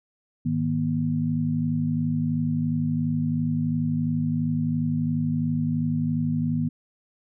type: tone cluster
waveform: sine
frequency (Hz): 105.6 / 157.5 / 240.4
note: G#2 / D#3 / B3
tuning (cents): +29 / +21 / -46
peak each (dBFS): -31 / -25 / -25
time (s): 0.45-6.69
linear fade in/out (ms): 10
effects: none